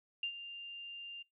sine tone with ADSR envelope, 2794 Hz, F7, in tune, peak -32 dBFS, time 0.23-1.23 s, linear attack 3 ms, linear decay 80 ms, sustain -12 dB, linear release 13 ms, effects noise-tail reverb RT60 0.2 s tail -25 dB re dry

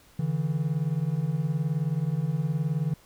triangle beating tone pair, 142.2 / 161.2 Hz, C#3 / E3, +45 / -38 cents, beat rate 19 Hz, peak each -26 / -25 dBFS, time 0.19-2.94 s, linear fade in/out 5 ms, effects pink hiss -57 dBFS RMS until 3.05 s

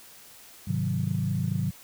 sine chord, Ab dominant seventh, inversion none, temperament equal, 103.83 / 130.81 / 155.56 / 185 Hz, Ab2 / C3 / Eb3 / Gb3, 0 / 0 / 0 / 0 cents, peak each -30 dBFS, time 0.67-1.71 s, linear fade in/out 10 ms, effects tanh soft clip ceiling -14 dBFS + white hiss -50 dBFS RMS until 1.83 s

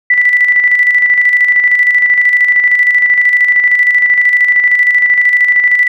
sine tone with tremolo, 1975 Hz, B6, in tune, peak -4 dBFS, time 0.1-5.88 s, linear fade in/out 5 ms, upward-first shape square, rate 13 Hz, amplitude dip 45%, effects none

